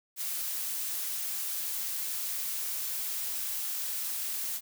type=noise; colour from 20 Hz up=blue; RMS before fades=-34 dBFS; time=0.16-4.61 s; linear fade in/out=50 ms; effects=none